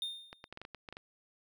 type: tone with exponential decay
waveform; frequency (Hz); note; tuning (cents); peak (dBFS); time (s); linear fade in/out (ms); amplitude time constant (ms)
triangle; 3643; A#7; -41; -31; 0.02-0.48; 1; 98
type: clicks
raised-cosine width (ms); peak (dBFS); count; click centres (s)
0.3; -29; 10; 0.329 / 0.441 / 0.526 / 0.574 / 0.616 / 0.651 / 0.747 / 0.888 / 0.926 / 0.969
effects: none